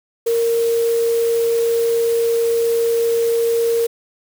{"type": "tone in noise", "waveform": "sine", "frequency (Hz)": 463.3, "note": "A#4", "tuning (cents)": -11, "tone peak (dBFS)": -14, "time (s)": [0.26, 3.87], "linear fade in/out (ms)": 10, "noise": "white", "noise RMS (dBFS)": -32, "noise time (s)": [0.26, 3.87], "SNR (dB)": 15, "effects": []}